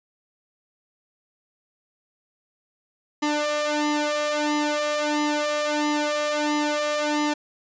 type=tone with flanger; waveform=sawtooth; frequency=298 Hz; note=D4; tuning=25 cents sharp; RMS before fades=-24 dBFS; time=3.22-7.34 s; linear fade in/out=10 ms; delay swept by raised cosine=1 to 1.79 ms; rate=1.5 Hz; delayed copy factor=+0.9; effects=resampled to 16000 Hz